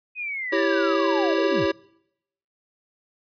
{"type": "linear sweep", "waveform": "sine", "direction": "down", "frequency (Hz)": [2529, 46.25], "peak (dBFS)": -27, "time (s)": [0.15, 1.67], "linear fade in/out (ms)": 50}
{"type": "chord", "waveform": "square", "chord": "C# diminished", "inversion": "first", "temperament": "equal", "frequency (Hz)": [329.6, 392, 554.4], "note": ["E4", "G4", "C#5"], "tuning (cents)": [0, 0, 0], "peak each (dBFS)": -25, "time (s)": [0.52, 1.72], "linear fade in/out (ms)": 10}
{"effects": ["noise-tail reverb RT60 0.8 s tail -24 dB re dry", "resampled to 11025 Hz"]}